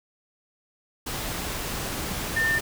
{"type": "tone in noise", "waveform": "sine", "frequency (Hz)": 1800, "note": "A6", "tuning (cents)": 39, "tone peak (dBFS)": -21, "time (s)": [2.36, 2.59], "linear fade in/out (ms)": 10, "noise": "pink", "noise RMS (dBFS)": -31, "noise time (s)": [1.06, 2.61], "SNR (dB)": 7, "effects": []}